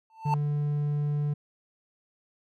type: tone with exponential growth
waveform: triangle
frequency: 890 Hz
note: A5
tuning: 20 cents sharp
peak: -19 dBFS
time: 0.1-0.34 s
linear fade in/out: 1 ms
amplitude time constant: 51 ms
type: tone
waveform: triangle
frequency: 146.83 Hz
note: D3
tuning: in tune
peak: -23 dBFS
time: 0.25-1.34 s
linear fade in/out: 10 ms
effects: none